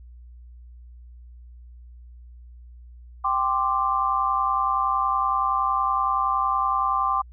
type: chord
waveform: sine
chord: G suspended fourth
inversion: none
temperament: just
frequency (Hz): 784 / 1045.3 / 1176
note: G5 / C6 / D6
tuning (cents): 0 / -2 / +2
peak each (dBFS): -27 / -24 / -23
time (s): 3.24-7.22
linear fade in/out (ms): 10
effects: added 60 Hz sine -42 dBFS peak until 7.32 s